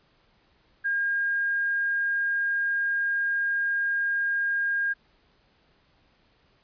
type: tone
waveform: sine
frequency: 1617 Hz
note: G#6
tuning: 47 cents flat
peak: -23 dBFS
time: 0.84-4.94 s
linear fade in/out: 20 ms
effects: pink hiss -64 dBFS RMS until 6.63 s + resampled to 11025 Hz